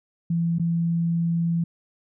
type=tone with dropouts; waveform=sine; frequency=168.2 Hz; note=E3; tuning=35 cents sharp; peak=-20 dBFS; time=0.3-1.64 s; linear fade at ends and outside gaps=5 ms; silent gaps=0.585-0.596 s; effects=none